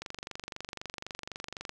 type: click train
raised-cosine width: 0.2 ms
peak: -21 dBFS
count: 41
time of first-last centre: 0.02-1.694 s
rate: 23.9 Hz
effects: none